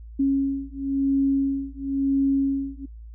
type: beating tone pair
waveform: sine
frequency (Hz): 273.5 / 274.47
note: C#4 / C#4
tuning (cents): -23 / -17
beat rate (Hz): 0.97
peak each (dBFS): -23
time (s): 0.19-2.86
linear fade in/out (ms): 10
effects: noise-tail reverb RT60 0.1 s tail -21 dB re dry + added 56 Hz sine -38 dBFS peak until 3.14 s